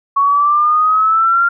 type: exponential sweep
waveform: sine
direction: up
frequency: 1108.7 to 1396.9 Hz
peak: -9 dBFS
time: 0.16-1.49 s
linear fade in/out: 10 ms
effects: none